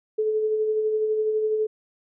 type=tone with tremolo; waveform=sine; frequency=432.3 Hz; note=A4; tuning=31 cents flat; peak=-19 dBFS; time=0.18-1.67 s; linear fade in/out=10 ms; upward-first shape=sine; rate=12 Hz; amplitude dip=35%; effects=none